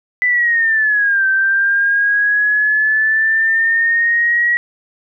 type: linear two-way sweep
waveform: sine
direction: down then up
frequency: 2001 to 1551 to 1917 Hz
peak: -11 dBFS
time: 0.22-4.57 s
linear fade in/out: 0 ms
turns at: 1.27 s
effects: none